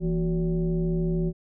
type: tone with frequency modulation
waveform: sine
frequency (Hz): 167.3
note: E3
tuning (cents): +26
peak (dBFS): -22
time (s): 0-1.33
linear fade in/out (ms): 50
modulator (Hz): 204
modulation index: 0.94
effects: none

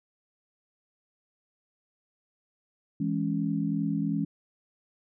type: chord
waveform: sine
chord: C# minor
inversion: first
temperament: equal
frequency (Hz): 164.81 / 207.7 / 277.2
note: E3 / G#3 / C#4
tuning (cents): 0 / 0 / 0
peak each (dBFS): -30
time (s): 3-4.25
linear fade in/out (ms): 5
effects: none

